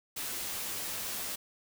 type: noise with comb filter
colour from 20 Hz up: white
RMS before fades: -37 dBFS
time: 0.16-1.36 s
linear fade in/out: 10 ms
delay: 13 ms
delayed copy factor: -0.5
effects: none